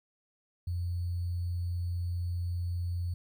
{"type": "tone with sample-and-hold", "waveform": "sine", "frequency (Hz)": 87.6, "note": "F2", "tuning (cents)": 6, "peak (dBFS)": -30, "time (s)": [0.67, 3.14], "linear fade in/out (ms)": 5, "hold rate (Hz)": 4410, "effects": []}